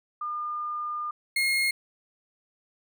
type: tone pair in turn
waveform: sine / 35% pulse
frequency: 1209 / 2147 Hz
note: D6 / C7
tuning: +50 / +44 cents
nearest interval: minor seventh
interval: 994 cents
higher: second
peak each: -29 / -21 dBFS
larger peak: second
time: 0.21-1.11 / 1.36-1.71 s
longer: first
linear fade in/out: 5 ms
effects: none